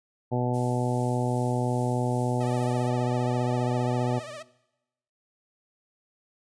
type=harmonic tone; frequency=123.47 Hz; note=B2; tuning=in tune; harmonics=1 / 2 / 3 / 4 / 5 / 6 / 7; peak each=-27 / -30 / -32 / -33 / -34 / -35 / -35 dBFS; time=0.31-4.2 s; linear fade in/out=20 ms
type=noise with tremolo; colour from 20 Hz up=violet; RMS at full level=-41 dBFS; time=0.53-2.9 s; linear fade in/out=20 ms; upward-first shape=sine; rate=2.5 Hz; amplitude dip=25%
type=tone with vibrato; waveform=sawtooth; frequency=610 Hz; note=D#5; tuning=34 cents flat; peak=-34 dBFS; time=2.4-4.43 s; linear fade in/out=10 ms; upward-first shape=triangle; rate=15 Hz; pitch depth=120 cents each way
effects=noise-tail reverb RT60 0.9 s tail -18 dB re dry + resampled to 22050 Hz